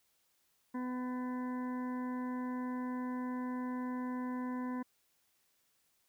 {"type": "harmonic tone", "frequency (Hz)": 251.3, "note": "B3", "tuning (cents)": 30, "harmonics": [1, 2, 3, 4, 6, 7, 8], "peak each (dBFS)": [-36, -49, -54, -45, -57, -55, -60], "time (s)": [0.74, 4.83], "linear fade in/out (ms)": 10, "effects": ["white hiss -75 dBFS RMS until 6.08 s"]}